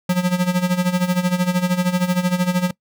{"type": "tone with tremolo", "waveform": "square", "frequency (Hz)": 180.1, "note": "F#3", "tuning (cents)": -46, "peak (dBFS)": -14, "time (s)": [0.09, 2.71], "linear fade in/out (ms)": 5, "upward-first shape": "sine", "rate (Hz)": 13, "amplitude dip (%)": 75, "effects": ["noise-tail reverb RT60 0.1 s tail -22 dB re dry"]}